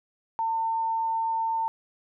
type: tone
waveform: sine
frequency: 902 Hz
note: A5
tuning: 43 cents sharp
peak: -24 dBFS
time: 0.39-1.68 s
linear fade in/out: 0 ms
effects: none